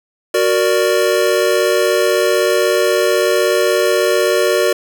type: chord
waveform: square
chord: Gb augmented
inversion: none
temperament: equal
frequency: 370 / 466.2 / 587.3 Hz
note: Gb4 / Bb4 / D5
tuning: 0 / 0 / 0 cents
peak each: -17 dBFS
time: 0.34-4.73 s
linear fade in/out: 5 ms
effects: 8-bit